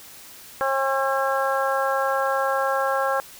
harmonic tone, 270 Hz, C#4, 45 cents flat, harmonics 2 / 3 / 4 / 5 / 6, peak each -24 / -26 / -27 / -28 / -29 dBFS, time 0.61-3.2 s, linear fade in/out 0 ms, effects white hiss -44 dBFS RMS until 3.39 s

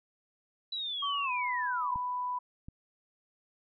sine linear sweep, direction down, 3978 to 919 Hz, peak -33 dBFS, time 0.72-1.96 s, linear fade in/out 5 ms
sine tone with pitch glide, 1133 to 992 Hz, C#6 to B5, +37 to +7 cents, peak -31 dBFS, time 1.02-2.39 s, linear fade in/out 10 ms, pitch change -230 cents, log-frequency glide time 1.24-1.31 s
clicks, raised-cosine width 5 ms, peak -32 dBFS, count 2, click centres 1.959 / 2.685 s
effects none

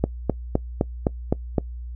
click train, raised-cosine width 2 ms, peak -5 dBFS, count 7, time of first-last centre 0.04-1.582 s, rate 3.89 Hz, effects noise-tail reverb RT60 0.1 s tail -23 dB re dry + added 60 Hz sine -31 dBFS peak until 1.95 s

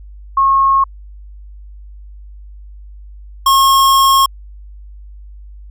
sine / square tone pair in turn, 1087 / 1083.2 Hz, C#6 / C#6, -34 / -40 cents, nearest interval unison, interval 6 cents, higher first, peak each -8 dBFS, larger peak neither, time 0.37-0.84 / 3.46-4.26 s, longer second, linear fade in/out 5 ms, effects added 50 Hz sine -32 dBFS peak until 5.7 s

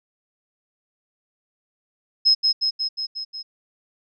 sine tone with echo, 5140 Hz, E8, 45 cents flat, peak -12 dBFS, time 2.25-2.35 s, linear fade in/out 20 ms, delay 180 ms, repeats 6, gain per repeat -3 dB, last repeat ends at 3.43 s, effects none

